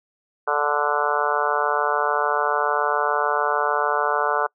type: harmonic tone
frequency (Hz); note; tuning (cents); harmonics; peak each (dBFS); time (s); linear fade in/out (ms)
146.83; D3; 0; 3 / 4 / 5 / 6 / 7 / 8 / 9 / 10; -27 / -27 / -27 / -27 / -27 / -27 / -27 / -27; 0.47-4.47; 10
effects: noise-tail reverb RT60 0.1 s tail -25 dB re dry